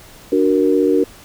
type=chord; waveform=sine; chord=D augmented; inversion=none; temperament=equal; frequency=293.7 / 370 / 466.2 Hz; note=D4 / F#4 / A#4; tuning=0 / 0 / 0 cents; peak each=-16 dBFS; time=0.32-1.04 s; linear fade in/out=5 ms; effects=pink hiss -42 dBFS RMS until 1.24 s